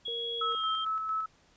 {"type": "tone with pitch glide", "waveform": "sine", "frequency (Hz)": [3331, 3177], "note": ["G#7", "G7"], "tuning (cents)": [4, 23], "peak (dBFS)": -33, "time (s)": [0.05, 0.85], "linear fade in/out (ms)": 10, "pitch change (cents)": -81, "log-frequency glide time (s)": [0.42, 0.68]}
{"type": "tone", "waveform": "sine", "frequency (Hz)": 466.2, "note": "A#4", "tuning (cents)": 0, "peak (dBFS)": -38, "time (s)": [0.08, 0.55], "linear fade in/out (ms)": 0}
{"type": "tone with tremolo", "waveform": "sine", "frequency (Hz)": 1300, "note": "E6", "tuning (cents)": -24, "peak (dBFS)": -28, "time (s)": [0.41, 1.26], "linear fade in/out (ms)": 5, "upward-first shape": "square", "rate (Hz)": 4.4, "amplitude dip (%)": 35}
{"effects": ["pink hiss -64 dBFS RMS until 1.56 s", "resampled to 16000 Hz"]}